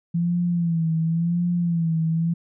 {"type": "tone with vibrato", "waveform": "sine", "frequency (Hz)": 168.2, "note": "E3", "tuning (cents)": 35, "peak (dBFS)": -19, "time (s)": [0.14, 2.34], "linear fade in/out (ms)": 10, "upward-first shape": "sine", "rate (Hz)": 0.93, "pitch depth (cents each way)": 71, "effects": []}